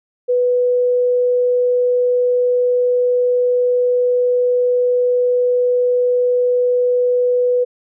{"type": "tone", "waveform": "sine", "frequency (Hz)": 493.9, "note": "B4", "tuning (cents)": 0, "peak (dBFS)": -12, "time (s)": [0.28, 7.65], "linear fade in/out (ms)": 20, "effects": []}